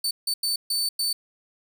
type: tone bursts at uneven times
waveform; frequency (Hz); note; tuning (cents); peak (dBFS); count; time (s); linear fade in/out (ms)
sawtooth; 4529; C#8; +36; -20; 5; 0.04-0.11 / 0.27-0.34 / 0.43-0.56 / 0.7-0.89 / 0.99-1.13; 5
effects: 9-bit